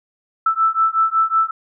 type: beating tone pair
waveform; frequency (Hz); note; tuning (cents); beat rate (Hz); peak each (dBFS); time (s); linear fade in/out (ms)
sine; 1318.5 / 1323.9; E6 / E6; 0 / +7; 5.4; -17; 0.46-1.51; 5
effects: none